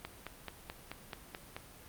click train, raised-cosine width 0.3 ms, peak -24 dBFS, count 8, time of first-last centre 0.05-1.565 s, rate 4.62 Hz, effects pink hiss -54 dBFS RMS until 1.88 s + Opus 32 kbps

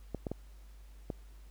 clicks, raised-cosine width 2 ms, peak -22 dBFS, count 4, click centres 0.147 / 0.268 / 0.316 / 1.102 s, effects added 50 Hz sine -50 dBFS peak until 1.5 s + pink hiss -66 dBFS RMS until 1.5 s

